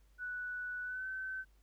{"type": "tone with pitch glide", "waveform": "sine", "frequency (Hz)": [1480, 1532.2], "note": ["F#6", "G6"], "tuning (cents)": [0, -40], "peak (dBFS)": -38, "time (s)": [0.18, 1.45], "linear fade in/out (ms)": 50, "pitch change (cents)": 60, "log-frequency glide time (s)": [0.83, 1.07], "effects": ["added 50 Hz sine -63 dBFS peak until 1.62 s", "pink hiss -75 dBFS RMS until 1.62 s"]}